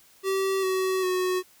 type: tone with pitch steps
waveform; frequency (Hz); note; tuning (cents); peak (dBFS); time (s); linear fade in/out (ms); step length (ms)
square; 385.5 / 376.5 / 367.7; G4 / F#4 / F#4; -29 / +30 / -11; -24; 0.23-1.43; 50; 400
effects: white hiss -57 dBFS RMS until 1.6 s